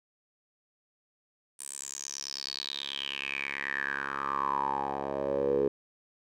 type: tone with band-pass filter sweep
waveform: 10% pulse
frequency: 69.3 Hz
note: C#2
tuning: in tune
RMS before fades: -33 dBFS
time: 1.59-5.68 s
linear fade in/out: 5 ms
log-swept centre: 9000 to 430 Hz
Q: 7.7
effects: none